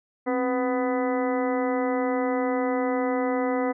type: harmonic tone with a mistuned harmonic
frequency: 249.3 Hz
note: B3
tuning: 16 cents sharp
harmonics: 1 / 2 / 3 / 4 / 5 / 6 / 7 / 8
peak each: -26 / -26 / -31 / -35 / -36 / -43 / -44 / -37 dBFS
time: 0.26-3.73 s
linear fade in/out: 20 ms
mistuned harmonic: 1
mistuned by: +100 cents
effects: none